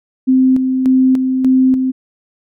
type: tone with tremolo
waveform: sine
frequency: 259.8 Hz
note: C4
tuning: 12 cents flat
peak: -7 dBFS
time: 0.27-1.92 s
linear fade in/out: 20 ms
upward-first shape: square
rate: 1.7 Hz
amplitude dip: 45%
effects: none